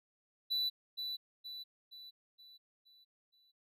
triangle tone with echo, 3972 Hz, B7, 9 cents sharp, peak -30 dBFS, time 0.5-0.7 s, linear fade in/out 20 ms, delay 470 ms, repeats 6, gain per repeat -6 dB, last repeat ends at 3.52 s, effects none

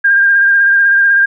sine tone with vibrato, 1602 Hz, G6, 37 cents sharp, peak -6 dBFS, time 0.04-1.26 s, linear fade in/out 10 ms, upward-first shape sine, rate 16 Hz, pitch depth 23 cents each way, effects none

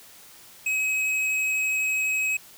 sine tone with tanh clipping, 2548 Hz, D#7, 41 cents sharp, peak -24 dBFS, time 0.66-2.37 s, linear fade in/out 5 ms, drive 11 dB, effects white hiss -49 dBFS RMS until 2.57 s

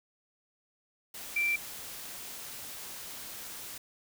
sine tone in noise, 2349 Hz, D7, in tune, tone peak -26 dBFS, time 1.36-1.56 s, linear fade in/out 5 ms, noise white, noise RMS -43 dBFS, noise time 1.14-3.78 s, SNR +14 dB, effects none

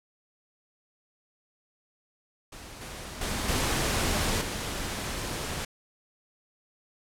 pink noise with level steps, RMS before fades -44 / -40 / -31 / -27 / -33 dBFS, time 2.52-5.65 s, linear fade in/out 5 ms, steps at 2.81 / 3.21 / 3.48 / 4.41 s, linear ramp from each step 5 ms, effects low-pass 11000 Hz 12 dB/octave

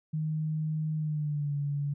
sine tone with pitch glide, 155.56 to 143.48 Hz, D#3 to D3, 0 to -40 cents, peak -28 dBFS, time 0.13-1.94 s, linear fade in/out 10 ms, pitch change -140 cents, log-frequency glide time 0.96-1.55 s, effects none

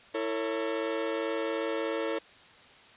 40% pulse chord, A major, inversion second, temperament equal with one note detuned, 329.6 / 451.6 / 554.4 Hz, E4 / A4 / C#5, 0 / +45 / 0 cents, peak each -34 / -32 / -33 dBFS, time 0.14-2.19 s, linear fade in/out 10 ms, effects white hiss -54 dBFS RMS until 2.96 s + resampled to 8000 Hz

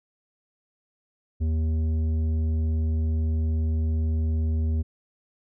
sine tone with tanh clipping, 79.4 Hz, D#2, 36 cents sharp, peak -23 dBFS, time 1.4-4.83 s, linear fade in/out 20 ms, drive 9 dB, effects none

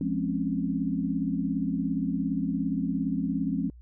sine chord, Db major seventh, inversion first, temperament just, 173.24 / 207.9 / 259.9 / 277.2 Hz, F3 / Ab3 / C4 / Db4, -14 / +2 / -11 / 0 cents, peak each -31 dBFS, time 0.01-3.7 s, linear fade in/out 2 ms, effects added 60 Hz sine -46 dBFS peak until 3.81 s

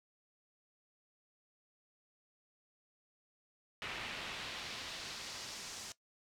brown noise with band-pass filter sweep, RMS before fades -45 dBFS, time 3.82-5.92 s, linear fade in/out 0 ms, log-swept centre 2600 to 6400 Hz, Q 1.4, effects noise-tail reverb RT60 0.1 s tail -17 dB re dry

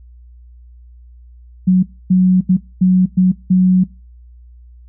sine tone bursts at uneven times, 184.4 Hz, F#3, 6 cents flat, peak -7 dBFS, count 6, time 1.67-1.83 / 2.1-2.41 / 2.49-2.57 / 2.81-3.06 / 3.17-3.32 / 3.5-3.84 s, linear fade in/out 10 ms, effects noise-tail reverb RT60 0.3 s tail -23 dB re dry + added 60 Hz sine -38 dBFS peak until 4.88 s

